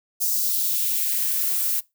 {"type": "noise with high-pass filter sweep", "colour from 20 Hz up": "violet", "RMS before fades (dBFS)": -23, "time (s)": [0.2, 1.81], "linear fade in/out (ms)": 20, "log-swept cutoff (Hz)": [5800, 850], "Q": 1.6, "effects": ["noise-tail reverb RT60 0.2 s tail -21 dB re dry"]}